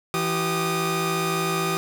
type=tone cluster; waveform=sawtooth; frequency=165.6 / 385 / 1230 Hz; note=E3 / G4 / D#6; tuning=+8 / -31 / -20 cents; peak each=-23 dBFS; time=0.14-1.77 s; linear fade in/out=0 ms; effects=none